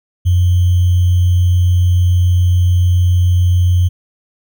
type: tone with sample-and-hold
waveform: sine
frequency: 89.3 Hz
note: F2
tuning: 39 cents sharp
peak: -8 dBFS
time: 0.25-3.89 s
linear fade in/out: 20 ms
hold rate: 3150 Hz
effects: none